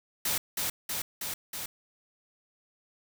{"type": "noise with echo", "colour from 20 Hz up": "white", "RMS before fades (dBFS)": -29, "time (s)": [0.25, 0.38], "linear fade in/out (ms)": 5, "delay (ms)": 320, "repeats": 4, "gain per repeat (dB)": -2, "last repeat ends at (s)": 1.66, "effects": []}